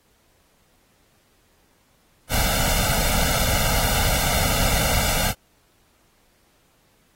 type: noise with comb filter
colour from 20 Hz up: pink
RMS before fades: -21 dBFS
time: 2.29-5.34 s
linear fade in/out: 50 ms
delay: 1.4 ms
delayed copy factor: +0.95
effects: pink hiss -62 dBFS RMS until 7.15 s + AAC 48 kbps